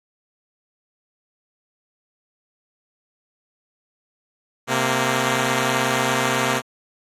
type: tone pair together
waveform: 5% pulse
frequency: 130 / 231.6 Hz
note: C3 / A#3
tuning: -11 / -11 cents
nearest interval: minor seventh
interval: 1000 cents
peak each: -10 dBFS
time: 4.67-6.62 s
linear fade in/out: 50 ms
effects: low-pass 11000 Hz 12 dB/octave + AAC 64 kbps